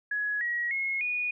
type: tone with pitch steps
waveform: sine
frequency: 1680 / 1907.6 / 2166 / 2460 Hz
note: G#6 / A#6 / C#7 / D#7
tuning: +19 / +39 / -41 / -20 cents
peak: -27 dBFS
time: 0.11-1.31 s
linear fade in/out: 5 ms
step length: 300 ms
effects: none